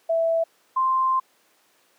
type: tone pair in turn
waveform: sine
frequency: 659.3 / 1046.6 Hz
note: E5 / C6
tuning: 0 / 0 cents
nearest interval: minor sixth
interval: 800 cents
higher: second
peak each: -18 dBFS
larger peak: neither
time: 0.09-0.44 / 0.76-1.2 s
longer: second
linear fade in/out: 10 ms
effects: pink hiss -61 dBFS RMS until 1.98 s + high-pass 400 Hz 12 dB/octave